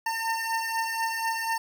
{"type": "beating tone pair", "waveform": "25% pulse", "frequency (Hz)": [904, 908.1], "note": ["A5", "A#5"], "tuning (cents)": [47, -46], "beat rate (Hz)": 4.1, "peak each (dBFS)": [-25, -28], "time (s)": [0.06, 1.58], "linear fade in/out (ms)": 5, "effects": []}